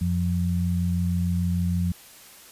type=tone pair together; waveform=sine; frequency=89.26 / 175.8 Hz; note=F2 / F3; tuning=+38 / +12 cents; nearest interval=octave; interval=1174 cents; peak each=-24 dBFS; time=0.01-1.92 s; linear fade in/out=5 ms; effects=white hiss -48 dBFS RMS until 2.51 s + resampled to 32000 Hz